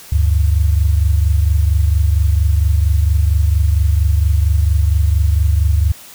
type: tone pair together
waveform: sine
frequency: 72.74 / 97.1 Hz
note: D2 / G2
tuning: -16 / -16 cents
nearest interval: perfect fourth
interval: 500 cents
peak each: -11 / -16 dBFS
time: 0.12-5.92 s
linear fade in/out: 5 ms
effects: white hiss -38 dBFS RMS until 6.14 s